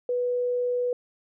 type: tone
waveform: sine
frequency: 491.8 Hz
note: B4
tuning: 7 cents flat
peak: -23 dBFS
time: 0.09-0.93 s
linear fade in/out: 2 ms
effects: none